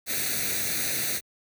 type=noise with comb filter; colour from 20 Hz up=white; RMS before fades=-28 dBFS; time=0.06-1.21 s; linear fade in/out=50 ms; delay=0.48 ms; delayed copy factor=+0.75; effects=high-pass 60 Hz 12 dB/octave